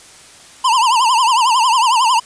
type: tone with vibrato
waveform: square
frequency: 964 Hz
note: B5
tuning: 42 cents flat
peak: -11 dBFS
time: 0.64-2.2 s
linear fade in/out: 10 ms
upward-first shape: triangle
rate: 11 Hz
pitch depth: 190 cents each way
effects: white hiss -41 dBFS RMS until 2.25 s + resampled to 22050 Hz